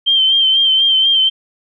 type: tone with vibrato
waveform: sine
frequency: 3136 Hz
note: G7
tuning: in tune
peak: -9 dBFS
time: 0.06-1.3 s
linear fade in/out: 20 ms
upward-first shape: sine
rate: 4.1 Hz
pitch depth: 38 cents each way
effects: none